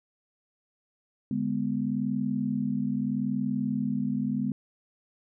sine chord, G# diminished, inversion second, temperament equal with one note detuned, 146.83 / 207.7 / 248.5 Hz, D3 / G#3 / B3, 0 / 0 / +11 cents, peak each -34 / -29 / -29 dBFS, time 1.31-4.52 s, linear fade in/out 2 ms, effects none

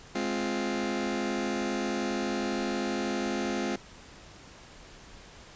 sawtooth chord, F minor, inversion first, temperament just, 209.5 / 261.9 / 349.2 Hz, Ab3 / C4 / F4, +15 / +2 / 0 cents, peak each -29 dBFS, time 0.15-3.76 s, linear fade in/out 5 ms, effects pink hiss -50 dBFS RMS until 5.55 s + resampled to 16000 Hz

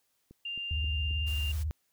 click train, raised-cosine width 3 ms, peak -38 dBFS, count 4, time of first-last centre 0.31-1.11 s, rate 3.75 Hz
sine tone, 2794 Hz, F7, in tune, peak -34 dBFS, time 0.45-1.52 s, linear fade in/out 5 ms
sine tone with vibrato, 76 Hz, D#2, 40 cents flat, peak -29 dBFS, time 0.71-1.71 s, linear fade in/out 0 ms, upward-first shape sine, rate 18 Hz, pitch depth 190 cents each way
white high-pass noise, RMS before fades -48 dBFS, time 1.26-1.64 s, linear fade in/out 20 ms, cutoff 110 Hz, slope 48 dB/octave
effects white hiss -75 dBFS RMS until 1.92 s

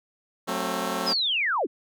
10% pulse chord, F# diminished, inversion none, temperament just, 185 / 222 / 266.4 Hz, F#3 / A3 / C4, 0 / +16 / +31 cents, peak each -23 dBFS, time 0.47-1.14 s, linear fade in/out 20 ms
sine linear sweep, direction down, 5200 to 210.6 Hz, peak -22 dBFS, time 1.06-1.67 s, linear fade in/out 20 ms
effects none

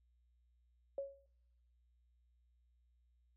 sine tone with exponential decay, 553 Hz, C#5, 4 cents flat, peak -35 dBFS, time 0.98-1.26 s, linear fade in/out 2 ms, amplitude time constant 59 ms, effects noise-tail reverb RT60 0.8 s tail -24 dB re dry + added 60 Hz sine -70 dBFS peak until 3.36 s

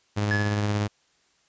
sawtooth tone with tremolo, 103.83 Hz, G#2, in tune, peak -18 dBFS, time 0.16-0.88 s, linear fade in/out 20 ms, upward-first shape sine, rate 17 Hz, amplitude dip 25%
triangle tone with exponential decay, 1704 Hz, G#6, 44 cents sharp, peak -20 dBFS, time 0.31-0.82 s, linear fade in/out 2 ms, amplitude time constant 110 ms
effects white hiss -65 dBFS RMS until 1.48 s + resampled to 16000 Hz

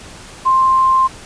sine tone, 1051 Hz, C6, 7 cents sharp, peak -9 dBFS, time 0.45-1.08 s, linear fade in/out 20 ms, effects pink hiss -36 dBFS RMS until 1.25 s + resampled to 22050 Hz

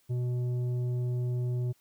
triangle tone with tanh clipping, 123.47 Hz, B2, in tune, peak -29 dBFS, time 0.09-1.73 s, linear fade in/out 20 ms, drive 12 dB, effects white hiss -68 dBFS RMS until 1.8 s

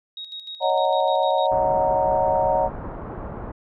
sine tone with tremolo, 3774 Hz, A#7, 21 cents sharp, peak -31 dBFS, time 0.17-1.47 s, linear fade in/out 2 ms, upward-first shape square, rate 6.6 Hz, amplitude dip 60%
sine chord, D# minor seventh, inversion third, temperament equal with one note detuned, 554.4 / 622.3 / 740 / 925.9 Hz, C#5 / D#5 / F#5 / A#5, 0 / 0 / 0 / -12 cents, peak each -23 dBFS, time 0.6-2.7 s, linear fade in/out 50 ms
pink low-pass noise, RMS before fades -33 dBFS, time 1.51-3.52 s, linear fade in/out 10 ms, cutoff 1200 Hz, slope 24 dB/octave
effects none

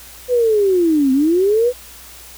sine linear two-way sweep, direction down then up, 506 to 256.5 to 506 Hz, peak -11 dBFS, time 0.28-1.73 s, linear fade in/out 50 ms, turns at 1.12 s, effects added 60 Hz sine -45 dBFS peak until 2.37 s + white hiss -39 dBFS RMS until 2.37 s

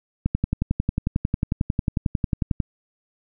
click train, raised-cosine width 5 ms, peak -8 dBFS, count 27, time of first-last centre 0.26-2.602 s, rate 11.1 Hz, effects none

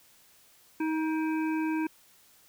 harmonic tone with a mistuned harmonic, 316 Hz, D#4, 27 cents sharp, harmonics 1 / 3 / 5 / 7 / 8, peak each -27 / -37 / -41 / -44 / -45 dBFS, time 0.8-1.87 s, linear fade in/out 5 ms, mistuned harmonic 7, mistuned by +87 cents, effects white hiss -60 dBFS RMS until 2.48 s

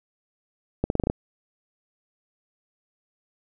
accelerating click train, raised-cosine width 2 ms, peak -9 dBFS, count 7, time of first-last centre 0.84-1.099 s, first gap 61 ms, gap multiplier 0.86, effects none

